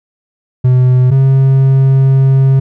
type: tone pair in turn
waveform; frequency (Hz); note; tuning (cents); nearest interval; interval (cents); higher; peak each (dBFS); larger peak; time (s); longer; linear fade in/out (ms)
triangle; 126.8 / 134.34; B2 / C3; +46 / +46; minor second; 100; second; -3; neither; 0.64-1.11 / 1.11-2.6; second; 10
effects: none